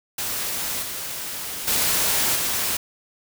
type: noise with level steps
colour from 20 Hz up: white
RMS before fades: -27 / -31 / -21 / -24 dBFS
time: 0.18-2.77 s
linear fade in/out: 5 ms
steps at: 0.82 / 1.67 / 2.35 s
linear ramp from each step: 10 ms
effects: none